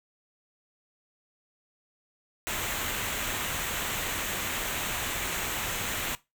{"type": "noise with comb filter", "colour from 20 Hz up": "pink", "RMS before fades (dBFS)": -32, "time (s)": [2.47, 6.15], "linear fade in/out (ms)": 0, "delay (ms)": 0.2, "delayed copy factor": -0.55, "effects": ["noise-tail reverb RT60 0.2 s tail -18 dB re dry"]}